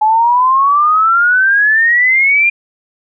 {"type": "exponential sweep", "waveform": "sine", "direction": "up", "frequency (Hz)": [849, 2418], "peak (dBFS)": -7, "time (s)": [0.01, 2.5], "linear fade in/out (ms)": 10, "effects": []}